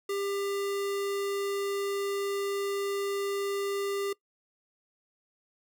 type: tone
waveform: square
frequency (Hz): 398.7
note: G4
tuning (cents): +29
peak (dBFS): -30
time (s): 0.09-4.13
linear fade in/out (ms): 5
effects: noise-tail reverb RT60 0.1 s tail -21 dB re dry